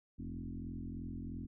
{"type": "tone with frequency modulation", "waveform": "sine", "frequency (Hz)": 155.56, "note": "D#3", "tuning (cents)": 0, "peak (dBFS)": -40, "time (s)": [0.18, 1.47], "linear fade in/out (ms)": 20, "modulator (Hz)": 43, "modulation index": 3.1, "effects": []}